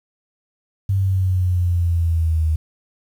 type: exponential sweep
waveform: sine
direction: down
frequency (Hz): 98 to 78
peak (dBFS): -15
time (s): 0.89-2.56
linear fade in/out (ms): 5
effects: 8-bit